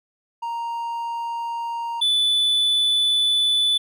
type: tone pair in turn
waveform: triangle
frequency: 932.3 / 3483 Hz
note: A#5 / A7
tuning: 0 / -18 cents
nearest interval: octave + major seventh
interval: 2282 cents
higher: second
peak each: -23 / -15 dBFS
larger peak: second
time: 0.42-2.01 / 2.01-3.78 s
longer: second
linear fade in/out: 10 ms
effects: none